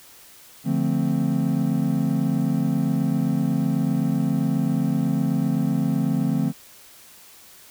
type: chord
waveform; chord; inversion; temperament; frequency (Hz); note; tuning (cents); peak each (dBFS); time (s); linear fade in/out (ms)
triangle; D minor seventh; none; equal with one note detuned; 146.83 / 174.61 / 222.9 / 261.6; D3 / F3 / A3 / C4; 0 / 0 / +23 / 0; -23; 0.64-6.53; 50
effects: white hiss -48 dBFS RMS until 7.7 s